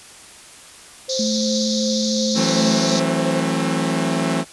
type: tone with tremolo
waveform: sine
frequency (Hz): 523.3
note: C5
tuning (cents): 0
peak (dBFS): -22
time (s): 1.08-3.42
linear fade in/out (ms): 20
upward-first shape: triangle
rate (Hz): 2.8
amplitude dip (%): 40
type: band-pass noise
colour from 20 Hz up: pink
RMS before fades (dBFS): -25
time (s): 1.09-3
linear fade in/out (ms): 5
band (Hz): 3600 to 6600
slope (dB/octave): 96
type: tone with vibrato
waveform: sine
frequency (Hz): 217.3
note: A3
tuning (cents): -21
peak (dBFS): -20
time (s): 1.19-2.97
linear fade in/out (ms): 5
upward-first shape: sine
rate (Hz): 13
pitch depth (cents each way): 12
type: chord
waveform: sawtooth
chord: F# half-diminished seventh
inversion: third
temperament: equal with one note detuned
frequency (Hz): 164.81 / 185 / 220 / 267.4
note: E3 / F#3 / A3 / C4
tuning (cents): 0 / 0 / 0 / +38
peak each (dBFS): -19 / -22 / -21 / -19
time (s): 2.34-4.45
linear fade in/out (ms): 50
effects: white hiss -42 dBFS RMS until 4.52 s + resampled to 24000 Hz